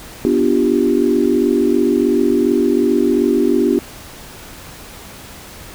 sine chord, G dominant seventh, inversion first, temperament equal, 246.9 / 293.7 / 349.2 / 392 Hz, B3 / D4 / F4 / G4, 0 / 0 / 0 / 0 cents, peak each -17 dBFS, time 0.25-3.79 s, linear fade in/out 0 ms, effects pink hiss -36 dBFS RMS until 5.74 s

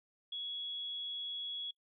sine tone, 3353 Hz, G#7, 16 cents sharp, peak -38 dBFS, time 0.32-1.71 s, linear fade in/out 5 ms, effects noise-tail reverb RT60 0.1 s tail -24 dB re dry

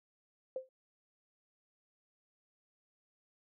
sine tone with exponential decay, 520 Hz, C5, 11 cents flat, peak -32 dBFS, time 0.56-0.69 s, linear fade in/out 2 ms, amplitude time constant 28 ms, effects none

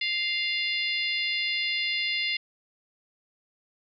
harmonic tone, 698.5 Hz, F5, in tune, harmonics 3 / 4 / 5 / 6 / 7, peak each -29 / -31 / -33 / -35 / -36 dBFS, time 0.01-2.37 s, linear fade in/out 5 ms, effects none

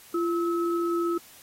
sine tone pair together, 342.6 / 1293.5 Hz, F4 / E6, -33 / -33 cents, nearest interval octave + major seventh, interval 2300 cents, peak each -24 / -31 dBFS, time 0.14-1.18 s, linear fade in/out 5 ms, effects white hiss -51 dBFS RMS until 1.42 s + AAC 48 kbps

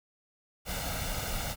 pink noise with comb filter, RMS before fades -34 dBFS, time 0.65-1.56 s, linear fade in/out 50 ms, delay 1.4 ms, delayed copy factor +0.65, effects none

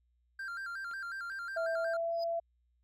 triangle tone with vibrato, 1480 Hz, F#6, in tune, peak -36 dBFS, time 0.39-1.97 s, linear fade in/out 5 ms, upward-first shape square, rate 5.5 Hz, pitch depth 110 cents each way
clicks, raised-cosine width 0.3 ms, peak -39 / -45 dBFS, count 2, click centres 0.913 / 1.32 s
sine tone with pitch glide, 659.3 to 672.8 Hz, E5 to E5, 0 to +35 cents, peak -31 dBFS, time 1.56-2.4 s, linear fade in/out 10 ms, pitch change +35 cents, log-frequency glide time 1.77-2.13 s
triangle tone with exponential growth, 4978 Hz, D#8, in tune, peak -39 dBFS, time 2.11-2.24 s, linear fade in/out 5 ms, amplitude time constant 27 ms
effects added 60 Hz sine -70 dBFS peak until 2.83 s

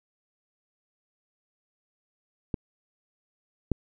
clicks, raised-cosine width 3 ms, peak -15 / -11 dBFS, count 2, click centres 2.542 / 3.717 s, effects none

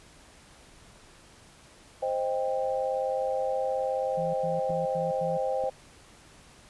sine chord, C minor, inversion none, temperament equal with one note detuned, 523.3 / 622.3 / 791.3 Hz, C5 / Eb5 / G5, 0 / 0 / +16 cents, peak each -28 / -33 / -32 dBFS, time 2.02-5.7 s, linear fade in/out 10 ms
sine tone bursts, 164.81 Hz, E3, in tune, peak -34 dBFS, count 5, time 4.17-5.376 s, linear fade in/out 10 ms, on 170 ms, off 89 ms
clicks, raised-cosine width 2 ms, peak -29 dBFS, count 2, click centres 4.703 / 5.639 s
effects pink hiss -54 dBFS RMS until 6.69 s + resampled to 24000 Hz

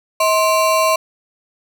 square ring-modulated tone, 846 Hz, G#5, 32 cents sharp, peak -10 dBFS, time 0.2-0.96 s, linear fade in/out 5 ms, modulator 207 Hz, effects none

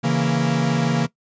45% pulse chord, A# diminished, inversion first, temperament equal, 138.59 / 164.81 / 233.1 Hz, C#3 / E3 / A#3, 0 / 0 / 0 cents, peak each -22 dBFS, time 0.03-1.07 s, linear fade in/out 20 ms, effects noise-tail reverb RT60 0.1 s tail -19 dB re dry + resampled to 16000 Hz

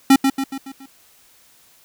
square tone with echo, 270 Hz, C#4, 45 cents flat, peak -8 dBFS, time 0.1-0.16 s, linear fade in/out 5 ms, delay 140 ms, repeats 5, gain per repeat -6 dB, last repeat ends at 0.86 s, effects white hiss -53 dBFS RMS until 1.84 s

